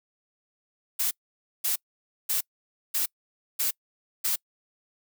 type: noise bursts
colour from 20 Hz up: blue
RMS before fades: -26 dBFS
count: 6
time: 0.99-4.36 s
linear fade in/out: 10 ms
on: 120 ms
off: 530 ms
effects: noise-tail reverb RT60 0.1 s tail -26 dB re dry